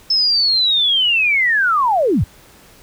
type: linear sweep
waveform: sine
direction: down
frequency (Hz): 5274 to 58.6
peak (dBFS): -12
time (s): 0.1-2.24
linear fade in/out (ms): 5
effects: pink hiss -46 dBFS RMS until 2.82 s